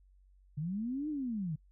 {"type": "linear two-way sweep", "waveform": "sine", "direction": "up then down", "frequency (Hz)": [139.8, 311.1, 143.4], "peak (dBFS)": -33, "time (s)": [0.57, 1.56], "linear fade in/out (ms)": 10, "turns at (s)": 1.09, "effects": ["noise-tail reverb RT60 0.1 s tail -26 dB re dry", "added 47 Hz sine -60 dBFS peak until 1.71 s"]}